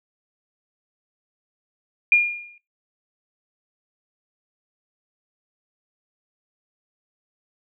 sine tone with exponential decay, 2417 Hz, D7, 49 cents sharp, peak -9 dBFS, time 2.12-2.58 s, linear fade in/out 2 ms, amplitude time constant 100 ms, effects noise-tail reverb RT60 0.2 s tail -21 dB re dry

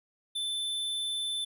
square tone with vibrato, 3520 Hz, A7, in tune, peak -31 dBFS, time 0.35-1.45 s, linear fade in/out 10 ms, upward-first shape sine, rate 20 Hz, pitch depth 18 cents each way, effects none

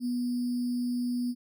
sine tone with sample-and-hold, 244.5 Hz, B3, 17 cents flat, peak -27 dBFS, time 0-1.35 s, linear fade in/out 50 ms, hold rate 4900 Hz, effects none

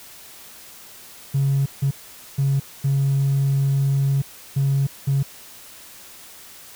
triangle tone bursts at uneven times, 137.8 Hz, C#3, 10 cents flat, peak -13 dBFS, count 6, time 1.34-1.66 / 1.82-1.91 / 2.38-2.6 / 2.84-4.22 / 4.56-4.87 / 5.07-5.23 s, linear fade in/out 10 ms, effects tanh soft clip ceiling -13 dBFS + white hiss -43 dBFS RMS until 6.75 s

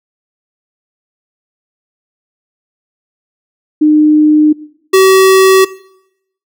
sine / square tone pair in turn, 304 / 380.8 Hz, D#4 / F#4, -40 / +50 cents, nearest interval major third, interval 390 cents, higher second, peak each -4 dBFS, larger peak neither, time 3.81-4.53 / 4.93-5.65 s, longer neither, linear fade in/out 10 ms, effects noise-tail reverb RT60 0.8 s tail -20 dB re dry

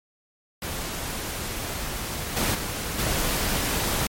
pink noise with level steps, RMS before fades -31 / -24 / -30 / -25 dBFS, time 0.62-4.07 s, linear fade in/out 2 ms, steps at 2.36 / 2.54 / 2.98 s, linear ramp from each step 10 ms, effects MP3 64 kbps

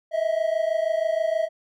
triangle tone pair together, 633 / 659.3 Hz, D#5 / E5, +30 / 0 cents, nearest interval minor second, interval 70 cents, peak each -22 dBFS, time 0.11-1.49 s, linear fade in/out 50 ms, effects none

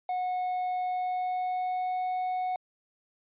triangle tone with pitch glide, 731 to 736.5 Hz, F#5 to F#5, -21 to -8 cents, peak -26 dBFS, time 0.09-2.56 s, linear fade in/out 2 ms, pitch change +13 cents, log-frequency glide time 0.82-2.05 s, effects resampled to 8000 Hz

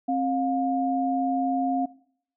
sine tone pair together, 266.2 / 710 Hz, C4 / F5, +30 / +28 cents, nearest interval octave + perfect fourth, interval 1698 cents, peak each -25 dBFS, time 0.08-1.86 s, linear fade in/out 10 ms, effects noise-tail reverb RT60 0.6 s tail -20 dB re dry

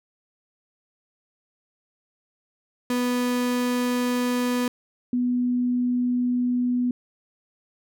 35% pulse / sine tone pair in turn, 246.6 / 246.6 Hz, B3 / B3, -2 / -2 cents, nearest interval unison, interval 0 cents, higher neither, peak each -20 dBFS, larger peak neither, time 2.9-4.68 / 5.13-6.91 s, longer neither, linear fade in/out 2 ms, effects none

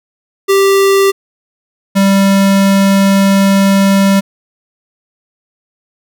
square tone pair in turn, 392 / 196 Hz, G4 / G3, 0 / 0 cents, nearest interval octave, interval 1200 cents, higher first, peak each -7 dBFS, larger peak neither, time 0.48-1.12 / 1.95-4.21 s, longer second, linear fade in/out 20 ms, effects none

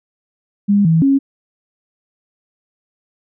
sine tone with pitch steps, 202.6 / 162.6 / 274.1 Hz, G#3 / E3 / C#4, -43 / -23 / -19 cents, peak -9 dBFS, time 0.68-1.19 s, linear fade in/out 20 ms, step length 170 ms, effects none

